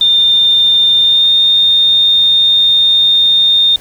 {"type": "tone with pitch glide", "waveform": "sine", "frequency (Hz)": [3613, 3649], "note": ["A7", "A#7"], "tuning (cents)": [45, -38], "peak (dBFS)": -6, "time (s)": [0.01, 3.76], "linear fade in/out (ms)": 2, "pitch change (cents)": 17, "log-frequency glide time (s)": [0.99, 1.28], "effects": ["pink hiss -37 dBFS RMS until 3.8 s"]}